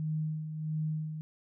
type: tone with tremolo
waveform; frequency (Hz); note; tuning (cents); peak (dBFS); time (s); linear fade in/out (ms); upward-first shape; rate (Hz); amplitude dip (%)
sine; 155.5; D#3; -1; -29; 0-1.21; 0; sine; 1.5; 55
effects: none